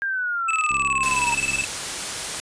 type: exponential sweep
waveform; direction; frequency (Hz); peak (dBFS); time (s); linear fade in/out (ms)
sine; down; 1616 to 932.3; -22; 0.02-1.34; 0
type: tone with tremolo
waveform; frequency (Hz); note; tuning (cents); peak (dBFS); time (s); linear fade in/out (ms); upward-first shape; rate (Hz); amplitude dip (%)
square; 2621; E7; -11; -20; 0.48-1.65; 10; square; 19; 80
type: click train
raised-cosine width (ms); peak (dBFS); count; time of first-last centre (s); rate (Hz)
3; -27; 63; 0.71-1.622; 68
type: noise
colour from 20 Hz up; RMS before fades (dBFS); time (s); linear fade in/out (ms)
white; -28; 1.03-2.4; 0
effects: resampled to 22050 Hz